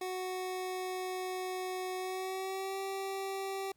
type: tone with pitch glide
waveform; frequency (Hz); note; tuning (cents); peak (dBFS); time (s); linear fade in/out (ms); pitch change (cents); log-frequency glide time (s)
25% pulse; 370 to 388.2; F#4 to G4; 0 to -17; -32; 0.01-3.72; 5; +83; 1.97-2.79
effects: pink hiss -75 dBFS RMS until 3.76 s